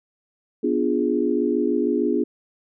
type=chord; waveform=sine; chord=B diminished seventh; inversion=none; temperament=equal; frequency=246.9 / 293.7 / 349.2 / 415.3 Hz; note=B3 / D4 / F4 / Ab4; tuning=0 / 0 / 0 / 0 cents; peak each=-24 dBFS; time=0.63-2.24 s; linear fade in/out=10 ms; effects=none